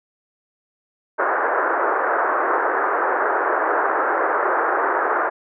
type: band-pass noise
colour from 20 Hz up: white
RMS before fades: -20 dBFS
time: 1.18-5.3 s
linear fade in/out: 20 ms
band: 340 to 1600 Hz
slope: 48 dB/octave
effects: none